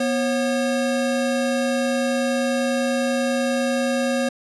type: tone pair together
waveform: square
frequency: 243.8 / 542.4 Hz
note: B3 / C#5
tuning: -22 / -38 cents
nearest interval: octave + major second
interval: 1384 cents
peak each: -23 dBFS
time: 0-4.29 s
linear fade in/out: 5 ms
effects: resampled to 24000 Hz